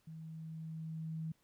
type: tone with level ramp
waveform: sine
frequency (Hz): 160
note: D#3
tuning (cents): +49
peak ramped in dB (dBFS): -46 to -37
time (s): 0.07-1.32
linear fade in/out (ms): 5
effects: pink hiss -75 dBFS RMS until 1.43 s